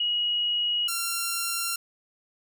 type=tone pair in turn; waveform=sine / 5% pulse; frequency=2900 / 1372.6 Hz; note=F#7 / F6; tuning=-35 / -30 cents; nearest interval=octave + minor second; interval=1295 cents; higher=first; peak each=-23 / -15 dBFS; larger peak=second; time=0-0.88 / 0.88-1.76 s; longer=neither; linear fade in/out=5 ms; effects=none